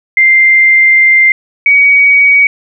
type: tone pair in turn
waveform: sine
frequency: 2093 / 2257 Hz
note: C7 / C#7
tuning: 0 / +31 cents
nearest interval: minor second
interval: 131 cents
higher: second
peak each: -3 dBFS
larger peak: neither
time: 0.17-1.32 / 1.66-2.47 s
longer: first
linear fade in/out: 2 ms
effects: none